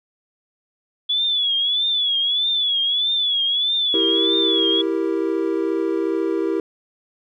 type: tone with vibrato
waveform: sine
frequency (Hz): 3410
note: G#7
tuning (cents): +45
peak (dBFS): -17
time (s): 1.09-4.82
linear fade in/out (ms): 10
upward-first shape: triangle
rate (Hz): 1.6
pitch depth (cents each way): 110
type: chord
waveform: triangle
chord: E diminished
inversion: none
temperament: equal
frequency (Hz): 329.6 / 392 / 466.2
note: E4 / G4 / Bb4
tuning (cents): 0 / 0 / 0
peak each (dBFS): -20 / -21 / -24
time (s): 3.94-6.6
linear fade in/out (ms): 2
effects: none